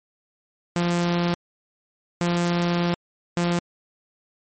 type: tone bursts at uneven times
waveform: sawtooth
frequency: 173.4 Hz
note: F3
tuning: 12 cents flat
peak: -16 dBFS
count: 3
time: 0.76-1.34 / 2.21-2.94 / 3.37-3.59 s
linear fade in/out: 0 ms
effects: MP3 32 kbps